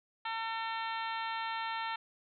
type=harmonic tone; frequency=450 Hz; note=A4; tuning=39 cents sharp; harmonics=2 / 3 / 4 / 5 / 6 / 7 / 8 / 9; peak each=-37 / -41 / -43 / -45 / -47 / -48 / -49 / -50 dBFS; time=0.25-1.96 s; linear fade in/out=5 ms; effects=none